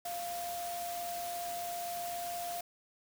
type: tone in noise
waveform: sine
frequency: 697 Hz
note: F5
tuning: 4 cents flat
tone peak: -37 dBFS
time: 0.05-2.61 s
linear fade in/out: 5 ms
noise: white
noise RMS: -44 dBFS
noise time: 0.05-2.61 s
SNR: +4 dB
effects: none